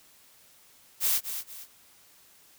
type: noise with echo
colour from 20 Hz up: blue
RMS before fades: -25 dBFS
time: 1-1.21 s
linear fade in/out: 50 ms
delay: 230 ms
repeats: 2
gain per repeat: -9 dB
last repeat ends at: 1.67 s
effects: white hiss -58 dBFS RMS until 2.58 s